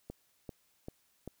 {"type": "click train", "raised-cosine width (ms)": 2, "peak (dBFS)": -28, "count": 4, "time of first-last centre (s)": [0.1, 1.276], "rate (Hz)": 2.55, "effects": ["white hiss -72 dBFS RMS until 1.4 s"]}